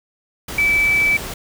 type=tone in noise; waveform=sine; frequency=2309 Hz; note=D7; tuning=30 cents flat; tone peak=-13 dBFS; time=0.58-1.17 s; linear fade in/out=5 ms; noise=pink; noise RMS=-29 dBFS; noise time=0.48-1.34 s; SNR=+13 dB; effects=none